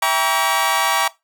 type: chord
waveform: sawtooth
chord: E diminished seventh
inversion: none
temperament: just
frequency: 659.3 / 791.1 / 949.3 / 1139.2 Hz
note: E5 / G5 / Bb5 / Db6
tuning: 0 / +16 / +31 / +47 cents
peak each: -21 / -18 / -16 / -16 dBFS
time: 0.02-1.08 s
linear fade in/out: 5 ms
effects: noise-tail reverb RT60 0.2 s tail -19 dB re dry